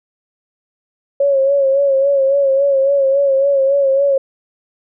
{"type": "tone with vibrato", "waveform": "sine", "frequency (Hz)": 550, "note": "C#5", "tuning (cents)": -14, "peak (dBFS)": -10, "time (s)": [1.2, 4.18], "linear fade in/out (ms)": 5, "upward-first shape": "sine", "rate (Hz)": 3.6, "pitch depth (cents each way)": 48, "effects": []}